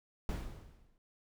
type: noise with exponential decay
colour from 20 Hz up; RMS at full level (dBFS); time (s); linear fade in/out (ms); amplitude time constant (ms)
brown; -33; 0.29-0.98; 1; 150
effects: none